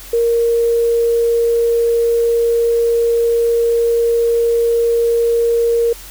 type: tone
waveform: sine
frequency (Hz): 466.2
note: A#4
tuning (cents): 0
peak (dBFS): -11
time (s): 0.13-5.93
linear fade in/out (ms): 5
effects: added 45 Hz sine -37 dBFS peak until 6.1 s + white hiss -36 dBFS RMS until 6.1 s